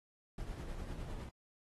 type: noise with tremolo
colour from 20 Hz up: brown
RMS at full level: -42 dBFS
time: 0.38-1.29 s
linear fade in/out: 2 ms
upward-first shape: sine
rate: 9.9 Hz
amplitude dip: 40%
effects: AAC 32 kbps